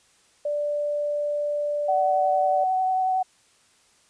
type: tone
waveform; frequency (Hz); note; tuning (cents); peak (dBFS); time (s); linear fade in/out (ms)
sine; 587.3; D5; 0; -23; 0.45-2.64; 5
type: tone with vibrato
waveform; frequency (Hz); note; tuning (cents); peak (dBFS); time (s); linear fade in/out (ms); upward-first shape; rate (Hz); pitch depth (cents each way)
sine; 750; F#5; +23; -20; 1.88-3.23; 10; triangle; 11; 16
effects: white hiss -60 dBFS RMS until 4.09 s + resampled to 22050 Hz